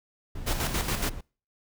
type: noise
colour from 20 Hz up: brown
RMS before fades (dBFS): -36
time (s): 0.35-1.21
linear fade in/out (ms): 5
type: noise with tremolo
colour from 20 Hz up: pink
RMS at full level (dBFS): -28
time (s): 0.46-1.1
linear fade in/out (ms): 20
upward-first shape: square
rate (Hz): 7.1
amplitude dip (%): 55
effects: noise-tail reverb RT60 0.4 s tail -26 dB re dry